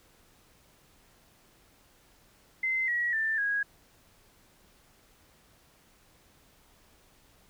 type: tone with pitch steps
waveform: sine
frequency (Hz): 2066 / 1916.5 / 1777.9 / 1649.3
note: C7 / A#6 / A6 / G#6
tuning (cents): -22 / +47 / +18 / -12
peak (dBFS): -26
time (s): 2.63-3.63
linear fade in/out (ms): 5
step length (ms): 250
effects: pink hiss -62 dBFS RMS until 7.49 s